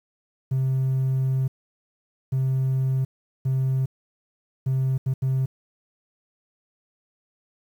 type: tone bursts at uneven times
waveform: triangle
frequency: 132 Hz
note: C3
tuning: 16 cents sharp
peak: -17 dBFS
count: 6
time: 0.51-1.48 / 2.32-3.05 / 3.45-3.86 / 4.66-4.98 / 5.06-5.14 / 5.22-5.46 s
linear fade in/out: 10 ms
effects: tanh soft clip ceiling -15 dBFS + 9-bit